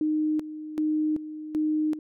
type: tone with tremolo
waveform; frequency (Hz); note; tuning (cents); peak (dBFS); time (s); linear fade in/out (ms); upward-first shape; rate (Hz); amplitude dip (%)
sine; 307.7; D#4; -19; -22; 0.01-1.99; 2; square; 1.3; 75
effects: none